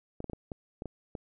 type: clicks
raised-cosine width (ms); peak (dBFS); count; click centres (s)
2; -24; 8; 0.204 / 0.243 / 0.298 / 0.333 / 0.518 / 0.821 / 0.857 / 1.152
effects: none